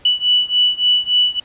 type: beating tone pair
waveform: sine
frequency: 2960 / 2963.5 Hz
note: F#7 / F#7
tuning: 0 / +2 cents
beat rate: 3.5 Hz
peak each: -15 / -16 dBFS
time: 0.05-1.4 s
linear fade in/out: 5 ms
effects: pink hiss -48 dBFS RMS until 1.44 s + resampled to 8000 Hz